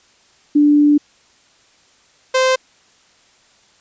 sine / sawtooth tone pair in turn, 293.7 / 519.1 Hz, D4 / C5, 0 / -14 cents, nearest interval minor seventh, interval 986 cents, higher second, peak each -8 dBFS, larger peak neither, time 0.55-0.98 / 2.34-2.56 s, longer first, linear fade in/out 10 ms, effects white hiss -53 dBFS RMS until 3.8 s + resampled to 16000 Hz

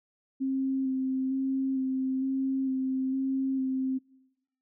sine tone with vibrato, 264.6 Hz, C4, 20 cents sharp, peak -26 dBFS, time 0.4-3.99 s, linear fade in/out 20 ms, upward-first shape square, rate 1.1 Hz, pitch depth 14 cents each way, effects noise-tail reverb RT60 1.0 s tail -24 dB re dry

